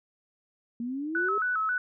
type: exponential sweep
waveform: sine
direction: up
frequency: 230 to 415.3 Hz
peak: -30 dBFS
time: 0.8-1.38 s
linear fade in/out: 2 ms
type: tone with vibrato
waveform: sine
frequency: 1386 Hz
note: F6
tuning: 14 cents flat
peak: -25 dBFS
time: 1.15-1.78 s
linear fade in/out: 2 ms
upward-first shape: square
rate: 3.7 Hz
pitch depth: 120 cents each way
effects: none